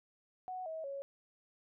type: tone with pitch steps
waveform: sine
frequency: 740 / 640.5 / 554.4 Hz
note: F#5 / E5 / C#5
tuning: 0 / -50 / 0 cents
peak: -39 dBFS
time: 0.48-1.02 s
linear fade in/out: 0 ms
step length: 180 ms
effects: none